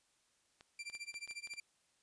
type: clicks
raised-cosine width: 0.2 ms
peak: -38 dBFS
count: 8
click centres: 0.609 / 0.899 / 0.951 / 1.142 / 1.276 / 1.31 / 1.473 / 1.537 s
type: tone with tremolo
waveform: sawtooth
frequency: 2361 Hz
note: D7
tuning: 9 cents sharp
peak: -38 dBFS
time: 0.79-1.6 s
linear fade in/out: 2 ms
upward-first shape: sine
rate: 14 Hz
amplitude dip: 95%
effects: white hiss -75 dBFS RMS until 2.02 s + resampled to 22050 Hz